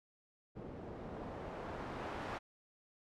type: noise with low-pass filter sweep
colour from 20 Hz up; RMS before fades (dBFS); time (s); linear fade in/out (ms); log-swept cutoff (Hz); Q
white; -45; 0.55-2.39; 20; 390 to 1300; 0.73
effects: none